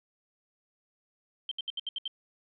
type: tone bursts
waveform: sine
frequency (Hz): 3136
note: G7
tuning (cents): 0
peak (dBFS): -31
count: 7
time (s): 1.49-2.078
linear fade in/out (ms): 2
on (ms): 24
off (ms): 70
effects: none